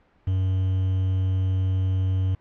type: tone with quantisation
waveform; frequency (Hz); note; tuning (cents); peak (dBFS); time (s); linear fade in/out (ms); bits
triangle; 94; F#2; +28; -18; 0.27-2.35; 5; 7
effects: pink hiss -61 dBFS RMS until 2.4 s + low-pass 2000 Hz 12 dB/octave